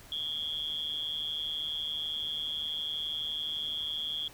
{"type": "tone with amplitude modulation", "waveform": "sine", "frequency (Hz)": 3315, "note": "G#7", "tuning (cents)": -4, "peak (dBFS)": -28, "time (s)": [0.12, 4.28], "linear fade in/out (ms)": 2, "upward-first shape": "sine", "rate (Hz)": 152, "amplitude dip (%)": 90, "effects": ["pink hiss -53 dBFS RMS until 4.33 s"]}